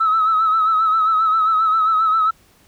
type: tone with vibrato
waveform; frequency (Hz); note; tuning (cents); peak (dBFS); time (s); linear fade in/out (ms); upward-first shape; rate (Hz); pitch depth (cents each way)
sine; 1296; E6; -30; -12; 0-2.31; 10; sine; 7.5; 48
effects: tanh soft clip ceiling -9 dBFS + pink hiss -54 dBFS RMS until 2.67 s